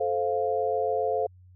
sine chord, F major, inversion first, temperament just, 436.5 / 523.8 / 698.5 Hz, A4 / C5 / F5, -14 / +2 / 0 cents, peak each -28 dBFS, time 0-1.27 s, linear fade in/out 10 ms, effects added 91 Hz sine -50 dBFS peak until 1.55 s

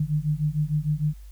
sine beating tone pair, 147.7 / 154.3 Hz, D3 / D#3, +10 / -14 cents, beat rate 6.6 Hz, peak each -25 dBFS, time 0-1.14 s, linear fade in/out 5 ms, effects added 50 Hz sine -40 dBFS peak until 1.31 s + white hiss -60 dBFS RMS until 1.31 s

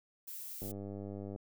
violet noise, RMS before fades -45 dBFS, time 0.27-0.72 s, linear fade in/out 10 ms
click train, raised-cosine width 2 ms, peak -31 dBFS, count 75, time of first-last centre 0.62-1.361 s, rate 99.9 Hz
effects none

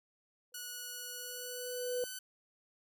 sine tone with exponential growth, 495.6 Hz, B4, 6 cents sharp, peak -31 dBFS, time 0.52-2.04 s, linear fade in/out 1 ms, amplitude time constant 330 ms
5% pulse tone with pitch glide, 1465 to 1507.1 Hz, F#6 to F#6, -18 to +31 cents, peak -31 dBFS, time 0.54-2.19 s, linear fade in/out 5 ms, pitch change +49 cents, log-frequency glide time 1.19-1.94 s
effects none

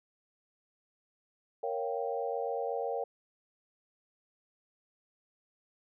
sine chord, G half-diminished seventh, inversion first, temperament equal, 466.2 / 554.4 / 698.5 / 784 Hz, Bb4 / Db5 / F5 / G5, 0 / 0 / 0 / 0 cents, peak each -35 / -37 / -39 / -38 dBFS, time 1.63-3.04 s, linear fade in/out 5 ms, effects none

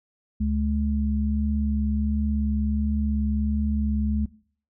sine tone pair together, 71.3 / 212.5 Hz, C#2 / G#3, +49 / +40 cents, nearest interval octave + perfect fifth, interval 1891 cents, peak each -24 dBFS, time 0.4-4.26 s, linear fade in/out 10 ms, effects noise-tail reverb RT60 0.5 s tail -20 dB re dry

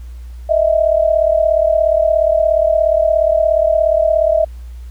sine tone pair together, 622.3 / 659.3 Hz, D#5 / E5, 0 / 0 cents, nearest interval minor second, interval 100 cents, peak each -13 dBFS, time 0.49-4.45 s, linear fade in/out 10 ms, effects added 60 Hz sine -28 dBFS peak until 4.9 s + pink hiss -52 dBFS RMS until 4.9 s

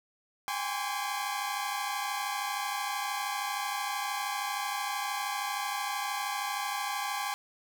sawtooth tone cluster, 794 / 827 / 1038 / 1138 Hz, G5 / G#5 / C6 / C#6, +22 / -8 / -14 / +45 cents, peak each -33 / -33 / -33 / -35 dBFS, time 0.48-7.34 s, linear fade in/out 0 ms, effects none

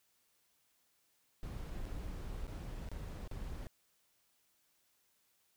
brown noise with dropouts, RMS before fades -43 dBFS, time 1.43-3.67 s, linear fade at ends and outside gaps 0 ms, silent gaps 1.854-1.86 / 2.468-2.478 / 2.888-2.916 / 3.276-3.313 s, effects white hiss -75 dBFS RMS until 5.56 s

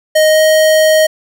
square tone with pitch glide, 622.3 to 626.3 Hz, D#5 to D#5, 0 to +11 cents, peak -7 dBFS, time 0.15-1.07 s, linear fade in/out 10 ms, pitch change +11 cents, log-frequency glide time 0.3-0.4 s, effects none

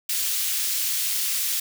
white high-pass noise, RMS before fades -25 dBFS, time 0.09-1.6 s, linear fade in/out 5 ms, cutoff 2600 Hz, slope 12 dB/octave, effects none

